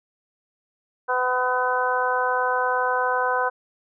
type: harmonic tone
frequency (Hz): 251.8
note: B3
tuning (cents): +34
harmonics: 2 / 3 / 4 / 5 / 6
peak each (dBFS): -26 / -27 / -24 / -30 / -26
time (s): 1.08-3.5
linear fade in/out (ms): 20
effects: none